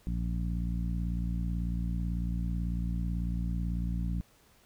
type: harmonic tone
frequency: 58.1 Hz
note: A#1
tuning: 5 cents flat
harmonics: 1 / 2 / 3 / 4 / 5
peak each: -31 / -38 / -35 / -44 / -48 dBFS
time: 0.07-4.21 s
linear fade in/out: 0 ms
effects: pink hiss -63 dBFS RMS until 4.65 s